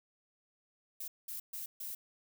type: noise bursts at uneven times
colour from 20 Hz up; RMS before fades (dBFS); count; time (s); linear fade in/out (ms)
violet; -42; 4; 1-1.08 / 1.28-1.4 / 1.53-1.66 / 1.8-1.95; 5
effects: none